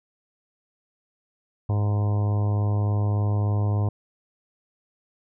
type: harmonic tone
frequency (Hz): 103.4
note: G#2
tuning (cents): -7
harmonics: 1 / 2 / 3 / 4 / 5 / 6 / 7 / 8 / 9 / 10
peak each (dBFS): -20 / -35 / -37 / -38 / -40 / -41 / -40 / -45 / -42 / -44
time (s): 1.69-3.89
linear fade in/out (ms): 5
effects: none